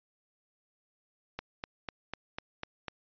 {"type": "click train", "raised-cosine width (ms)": 0.3, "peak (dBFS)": -20, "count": 7, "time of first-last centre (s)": [1.39, 2.883], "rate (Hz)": 4.02, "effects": ["resampled to 11025 Hz"]}